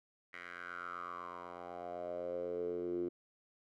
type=tone with band-pass filter sweep; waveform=10% pulse; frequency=88 Hz; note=F2; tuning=14 cents sharp; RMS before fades=-42 dBFS; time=0.33-3.09 s; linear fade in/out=10 ms; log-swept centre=1900 to 330 Hz; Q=6.5; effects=none